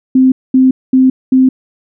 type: tone bursts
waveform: sine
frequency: 260 Hz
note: C4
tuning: 11 cents flat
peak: -4 dBFS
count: 4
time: 0.15-1.49 s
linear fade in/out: 5 ms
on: 170 ms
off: 220 ms
effects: none